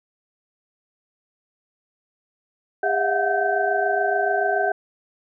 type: tone cluster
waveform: sine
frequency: 403.8 / 653 / 713 / 740 / 1549 Hz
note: G#4 / E5 / F5 / F#5 / G6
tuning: -49 / -17 / +36 / 0 / -21 cents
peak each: -25 dBFS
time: 2.83-4.72 s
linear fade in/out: 5 ms
effects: none